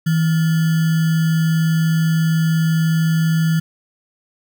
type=tone with sample-and-hold; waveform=sine; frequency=162.1 Hz; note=E3; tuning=29 cents flat; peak=-13 dBFS; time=0.06-3.6 s; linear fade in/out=10 ms; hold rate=1575 Hz; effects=none

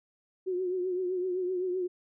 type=tone with vibrato; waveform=sine; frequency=365.7 Hz; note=F#4; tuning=20 cents flat; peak=-28 dBFS; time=0.46-1.88 s; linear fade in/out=20 ms; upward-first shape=triangle; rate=7.8 Hz; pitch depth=64 cents each way; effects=none

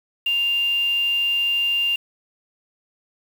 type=tone with quantisation; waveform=sine; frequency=2794 Hz; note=F7; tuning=in tune; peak=-18 dBFS; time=0.26-1.96 s; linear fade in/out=5 ms; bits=6; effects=none

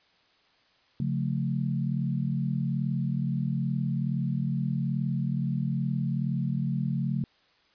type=chord; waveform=sine; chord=Db augmented; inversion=none; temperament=equal with one note detuned; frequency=138.59 / 177.67 / 220 Hz; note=Db3 / F3 / A3; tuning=0 / +30 / 0 cents; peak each=-28 / -31 / -32 dBFS; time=1-7.24 s; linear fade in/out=2 ms; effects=white hiss -64 dBFS RMS until 7.74 s + resampled to 11025 Hz

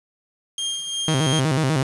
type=tone with tremolo; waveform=sawtooth; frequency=3211 Hz; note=G7; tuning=41 cents sharp; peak=-19 dBFS; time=0.58-1.4 s; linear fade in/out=2 ms; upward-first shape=triangle; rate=2.9 Hz; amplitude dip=55%
type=tone with vibrato; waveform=sawtooth; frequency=144.1 Hz; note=D3; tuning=33 cents flat; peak=-14 dBFS; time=1.08-1.83 s; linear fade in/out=2 ms; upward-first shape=square; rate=8.1 Hz; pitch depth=160 cents each way
effects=resampled to 24000 Hz + 7-bit

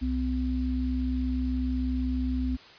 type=tone pair together; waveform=sine; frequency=64 / 255.3 Hz; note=C2 / C4; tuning=-38 / -42 cents; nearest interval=2 octaves; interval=2396 cents; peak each=-28 dBFS; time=0.01-2.57 s; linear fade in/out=20 ms; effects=white hiss -50 dBFS RMS until 2.78 s + resampled to 11025 Hz

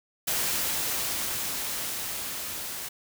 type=noise with level ramp; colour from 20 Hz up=white; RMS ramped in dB=-27 to -36 dBFS; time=0.27-2.89 s; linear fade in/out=10 ms; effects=none

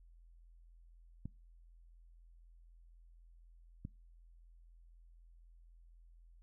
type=clicks; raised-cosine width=5 ms; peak=-30 dBFS; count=2; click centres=1.256 / 3.851 s; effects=noise-tail reverb RT60 0.3 s tail -24 dB re dry + added 42 Hz sine -58 dBFS peak until 6.42 s

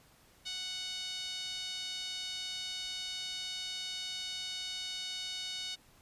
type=tone with band-pass filter; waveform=5% pulse; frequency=740 Hz; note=F#5; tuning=in tune; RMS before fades=-40 dBFS; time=0.45-5.76 s; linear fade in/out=20 ms; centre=3600 Hz; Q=2.5; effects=pink hiss -63 dBFS RMS until 6.01 s + resampled to 32000 Hz

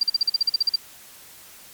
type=tone bursts; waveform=sine; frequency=4725 Hz; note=D8; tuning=10 cents sharp; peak=-15 dBFS; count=12; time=0.01-0.759 s; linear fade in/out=5 ms; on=23 ms; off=43 ms; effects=white hiss -46 dBFS RMS until 1.73 s + MP3 96 kbps

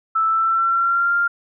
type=tone with pitch glide; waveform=sine; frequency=1318.5 to 1396.1 Hz; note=E6 to F6; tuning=0 to -1 cents; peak=-15 dBFS; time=0.15-1.28 s; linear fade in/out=10 ms; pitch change=+99 cents; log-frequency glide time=0.27-1.16 s; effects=none

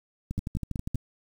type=two click trains; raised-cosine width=5 ms; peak=-19 / -18 dBFS; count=9 / 4; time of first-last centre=0.31-0.955 / 0.38-0.947 s; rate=12.4 / 5.29 Hz; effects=8-bit

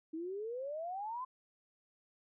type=exponential sweep; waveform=sine; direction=up; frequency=311.1 to 1051 Hz; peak=-38 dBFS; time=0.13-1.25 s; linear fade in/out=10 ms; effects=none

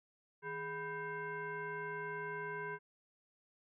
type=tone with frequency modulation; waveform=sine; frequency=989 Hz; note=B5; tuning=2 cents sharp; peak=-39 dBFS; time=0.42-2.79 s; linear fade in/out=50 ms; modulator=574 Hz; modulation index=1.5; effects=none

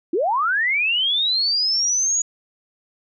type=linear sweep; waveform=sine; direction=up; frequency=299.7 to 6840 Hz; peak=-17 dBFS; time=0.13-2.22 s; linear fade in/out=5 ms; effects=none

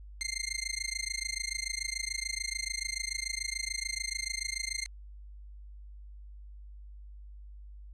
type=tone with amplitude modulation; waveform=15% pulse; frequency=2099 Hz; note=C7; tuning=5 cents sharp; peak=-23 dBFS; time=0.21-4.86 s; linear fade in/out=0 ms; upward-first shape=sine; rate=26.9 Hz; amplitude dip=100%; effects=added 50 Hz sine -45 dBFS peak until 7.93 s + resampled to 22050 Hz

